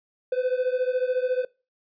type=beating tone pair; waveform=triangle; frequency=502 / 516 Hz; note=B4 / C5; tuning=+28 / -24 cents; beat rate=14 Hz; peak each=-22 / -25 dBFS; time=0.32-1.45 s; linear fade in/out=5 ms; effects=noise-tail reverb RT60 0.3 s tail -23 dB re dry + resampled to 11025 Hz